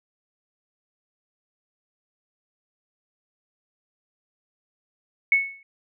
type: tone with exponential decay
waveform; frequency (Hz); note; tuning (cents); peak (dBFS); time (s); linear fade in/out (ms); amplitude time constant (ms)
sine; 2206; C#7; -9; -12; 5.32-5.63; 2; 66
effects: none